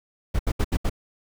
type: noise bursts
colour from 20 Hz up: brown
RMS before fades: -21 dBFS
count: 5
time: 0.34-0.897 s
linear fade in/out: 10 ms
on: 53 ms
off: 73 ms
effects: none